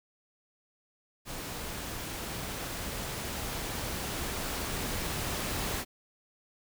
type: noise with level ramp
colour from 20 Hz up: pink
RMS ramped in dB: -39 to -33 dBFS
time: 1.25-5.85 s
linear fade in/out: 50 ms
effects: none